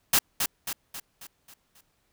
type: noise with echo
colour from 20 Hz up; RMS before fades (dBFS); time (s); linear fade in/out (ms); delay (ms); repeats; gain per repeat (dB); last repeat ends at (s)
white; -20; 0.13-0.19; 5; 270; 6; -6; 1.81
effects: pink hiss -71 dBFS RMS until 2.12 s